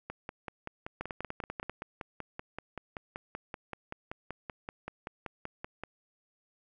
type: two click trains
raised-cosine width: 0.5 ms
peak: -23 / -21 dBFS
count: 31 / 8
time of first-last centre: 0.1-5.836 / 1.01-1.696 s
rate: 5.23 / 10.2 Hz
effects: none